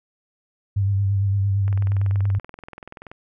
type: tone with vibrato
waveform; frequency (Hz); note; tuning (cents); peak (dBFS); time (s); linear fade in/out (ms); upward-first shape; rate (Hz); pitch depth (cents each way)
sine; 98.9; G2; +16; -17; 0.76-2.39; 10; sine; 8.8; 36
type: click train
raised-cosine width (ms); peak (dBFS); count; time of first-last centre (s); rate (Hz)
0.5; -23; 31; 1.68-3.115; 20.9
effects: none